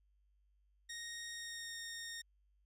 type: tone with pitch glide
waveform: 15% pulse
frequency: 1864.7 to 1846.5 Hz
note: A#6 to A#6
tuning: 0 to -17 cents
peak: -38 dBFS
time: 0.89-2.22 s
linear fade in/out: 10 ms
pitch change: -17 cents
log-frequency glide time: 1.31-1.76 s
effects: added 50 Hz sine -70 dBFS peak until 2.65 s + resampled to 32000 Hz